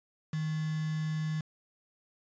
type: tone with quantisation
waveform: sine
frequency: 156.2 Hz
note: D#3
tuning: 7 cents sharp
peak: -30 dBFS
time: 0.33-1.41 s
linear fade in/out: 5 ms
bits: 7
effects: resampled to 16000 Hz